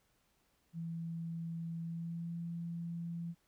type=tone with pitch glide; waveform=sine; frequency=166.1 to 169.2 Hz; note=E3 to E3; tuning=+13 to +45 cents; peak=-38 dBFS; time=0.73-3.35 s; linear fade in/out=50 ms; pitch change=+32 cents; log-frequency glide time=1.81-2.32 s; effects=pink hiss -75 dBFS RMS until 3.47 s